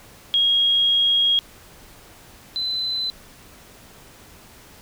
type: tone pair in turn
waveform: sine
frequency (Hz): 3278 / 4032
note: G#7 / B7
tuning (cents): -23 / +35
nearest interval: major third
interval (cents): 358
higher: second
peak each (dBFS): -15 / -22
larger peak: first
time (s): 0.34-1.39 / 2.56-3.1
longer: first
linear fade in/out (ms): 0
effects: pink hiss -47 dBFS RMS until 4.81 s